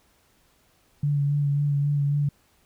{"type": "tone with vibrato", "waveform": "sine", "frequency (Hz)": 143.7, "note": "D3", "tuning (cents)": -37, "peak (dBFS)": -20, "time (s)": [1.03, 2.29], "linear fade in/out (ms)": 5, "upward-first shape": "sine", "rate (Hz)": 3.7, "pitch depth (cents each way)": 23, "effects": ["pink hiss -63 dBFS RMS until 2.65 s"]}